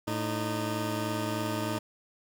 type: tone pair together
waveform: 15% pulse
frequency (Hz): 110 / 306.8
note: A2 / D#4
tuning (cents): 0 / -24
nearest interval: octave + tritone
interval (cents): 1776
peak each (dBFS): -26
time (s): 0.07-1.79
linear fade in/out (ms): 10
effects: none